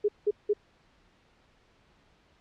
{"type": "tone bursts", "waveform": "sine", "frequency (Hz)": 415.3, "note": "G#4", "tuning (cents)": 0, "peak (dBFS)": -21, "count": 3, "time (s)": [0.04, 0.535], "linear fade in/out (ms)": 10, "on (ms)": 45, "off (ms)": 180, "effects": ["pink hiss -64 dBFS RMS until 2.4 s", "low-pass 4000 Hz 12 dB/octave"]}